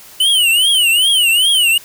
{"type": "tone with vibrato", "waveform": "square", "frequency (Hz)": 2974, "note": "F#7", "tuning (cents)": 8, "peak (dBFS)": -10, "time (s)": [0.2, 1.78], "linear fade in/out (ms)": 5, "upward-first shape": "triangle", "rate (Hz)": 2.5, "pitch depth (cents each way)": 200, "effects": ["white hiss -39 dBFS RMS until 1.84 s"]}